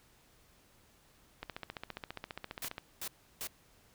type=click train; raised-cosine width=0.3 ms; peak=-24 dBFS; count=21; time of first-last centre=1.43-2.781 s; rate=14.8 Hz
type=noise bursts; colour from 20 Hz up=white; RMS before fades=-40 dBFS; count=3; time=2.62-3.472 s; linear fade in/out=2 ms; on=64 ms; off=330 ms
effects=pink hiss -65 dBFS RMS until 3.94 s